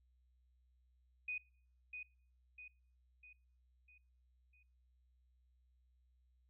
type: tone with echo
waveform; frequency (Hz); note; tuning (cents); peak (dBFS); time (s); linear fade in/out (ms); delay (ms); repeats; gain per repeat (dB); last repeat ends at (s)
sine; 2489; D#7; 0; -39; 1.28-1.38; 5; 650; 5; -6; 4.63
effects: noise-tail reverb RT60 0.6 s tail -25 dB re dry + added 62 Hz sine -70 dBFS peak until 6.49 s